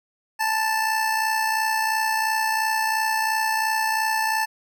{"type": "tone with amplitude modulation", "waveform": "25% pulse", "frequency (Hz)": 880, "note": "A5", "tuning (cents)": 0, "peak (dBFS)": -15, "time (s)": [0.39, 4.46], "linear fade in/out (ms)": 20, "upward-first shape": "sine", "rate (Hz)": 62.9, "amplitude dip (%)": 45, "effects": []}